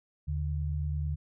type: tone pair together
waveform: sine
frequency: 77.78 / 146.83 Hz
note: D#2 / D3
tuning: 0 / 0 cents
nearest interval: major seventh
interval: 1100 cents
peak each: -30 / -34 dBFS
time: 0.27-1.16 s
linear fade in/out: 20 ms
effects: none